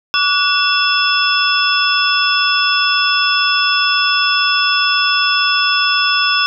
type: tone cluster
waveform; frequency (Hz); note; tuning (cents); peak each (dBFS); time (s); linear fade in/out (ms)
sine; 1143 / 1465 / 2694 / 3403 / 5250; D6 / F#6 / E7 / G#7 / E8; -47 / -18 / +37 / +41 / -8; -18; 0.14-6.46; 0
effects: none